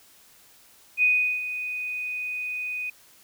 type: tone with ADSR envelope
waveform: sine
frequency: 2489 Hz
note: D#7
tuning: in tune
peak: -16 dBFS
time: 0.97-2.9 s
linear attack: 57 ms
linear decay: 380 ms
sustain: -12 dB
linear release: 5 ms
effects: white hiss -55 dBFS RMS until 3.23 s